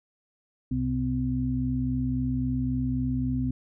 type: harmonic tone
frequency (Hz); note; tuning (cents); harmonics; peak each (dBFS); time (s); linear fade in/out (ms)
63.7; C2; -46; 1 / 2 / 4; -32 / -29 / -27; 0.71-3.51; 5
effects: none